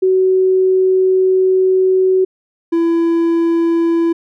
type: tone pair in turn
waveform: sine / triangle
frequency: 375 / 334.6 Hz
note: F#4 / E4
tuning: +23 / +26 cents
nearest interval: major second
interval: 197 cents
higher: first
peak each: -9 dBFS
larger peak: neither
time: 0.02-2.25 / 2.72-4.13 s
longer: first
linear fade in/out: 10 ms
effects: none